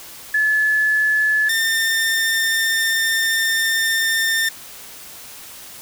sine / sawtooth tone pair in turn, 1721 / 1803.8 Hz, A6 / A6, -39 / +43 cents, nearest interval minor second, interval 82 cents, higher second, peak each -14 / -13 dBFS, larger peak second, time 0.34-1.49 / 1.49-4.49 s, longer second, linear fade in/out 5 ms, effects white hiss -38 dBFS RMS until 5.81 s

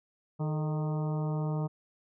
harmonic tone with a mistuned harmonic, 154.3 Hz, D#3, 14 cents flat, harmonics 1 / 2 / 3 / 4 / 5 / 6 / 7 / 8, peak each -29 / -41 / -41 / -43 / -46 / -46 / -50 / -50 dBFS, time 0.39-1.68 s, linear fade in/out 20 ms, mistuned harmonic 3, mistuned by -68 cents, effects none

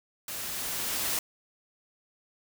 white noise with level ramp, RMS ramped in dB -37 to -29 dBFS, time 0.28-1.19 s, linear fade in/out 2 ms, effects none

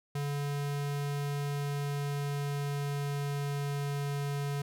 square tone with pitch glide, 143.2 to 142.29 Hz, D3 to C#3, -43 to +46 cents, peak -32 dBFS, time 0.15-4.62 s, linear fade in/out 5 ms, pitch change -11 cents, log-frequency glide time 1.39-4.16 s, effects none

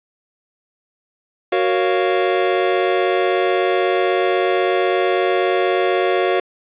square chord, Gb major seventh, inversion none, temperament equal, 370 / 466.2 / 554.4 / 698.5 Hz, Gb4 / Bb4 / Db5 / F5, 0 / 0 / 0 / 0 cents, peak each -19 / -23 / -23 / -22 dBFS, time 1.52-6.4 s, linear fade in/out 5 ms, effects resampled to 8000 Hz + 7-bit

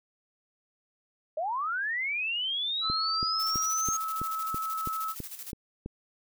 sine linear sweep, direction up, 589 to 6530 Hz, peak -28 dBFS, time 1.37-3.97 s, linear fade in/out 5 ms
sine tone, 1300 Hz, E6, 24 cents flat, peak -30 dBFS, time 2.81-5.15 s, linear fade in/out 50 ms
click train, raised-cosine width 3 ms, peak -23 dBFS, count 10, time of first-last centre 2.9-5.861 s, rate 3.04 Hz
blue noise with tremolo, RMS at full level -40 dBFS, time 3.39-5.52 s, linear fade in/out 10 ms, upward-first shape square, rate 13 Hz, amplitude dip 60%
effects none

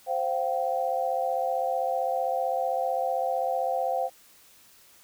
sine chord, C suspended fourth, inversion none, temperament equal with one note detuned, 523.3 / 698.5 / 774.1 Hz, C5 / F5 / G5, 0 / 0 / -22 cents, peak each -29 dBFS, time 0.06-4.1 s, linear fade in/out 50 ms, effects white hiss -56 dBFS RMS until 5.03 s

